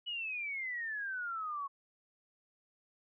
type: exponential sweep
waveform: sine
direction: down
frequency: 2960 to 1095 Hz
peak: -36 dBFS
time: 0.06-1.68 s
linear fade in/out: 20 ms
effects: none